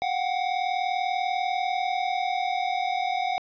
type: tone pair together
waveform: square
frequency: 721 / 761.2 Hz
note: F#5 / F#5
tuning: -45 / +49 cents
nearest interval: minor second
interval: 94 cents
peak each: -28 dBFS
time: 0.02-3.38 s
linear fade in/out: 0 ms
effects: resampled to 11025 Hz + 10-bit